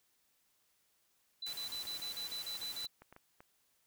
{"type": "tone bursts", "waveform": "sine", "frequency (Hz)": 3993, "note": "B7", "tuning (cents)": 18, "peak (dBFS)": -39, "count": 10, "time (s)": [1.42, 2.871], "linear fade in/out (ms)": 5, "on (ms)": 110, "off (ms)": 39}
{"type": "noise", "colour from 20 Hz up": "white", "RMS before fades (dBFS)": -48, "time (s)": [1.46, 2.86], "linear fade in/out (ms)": 5}
{"type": "clicks", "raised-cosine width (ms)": 0.5, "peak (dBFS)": -39, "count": 12, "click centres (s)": [1.748, 1.853, 1.999, 2.246, 2.32, 2.554, 2.631, 2.845, 3.02, 3.126, 3.164, 3.405]}
{"effects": ["white hiss -75 dBFS RMS until 3.86 s"]}